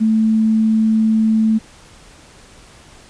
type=tone; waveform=sine; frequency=220 Hz; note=A3; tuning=in tune; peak=-11 dBFS; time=0-1.59 s; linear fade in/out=20 ms; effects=pink hiss -44 dBFS RMS until 3.09 s + resampled to 22050 Hz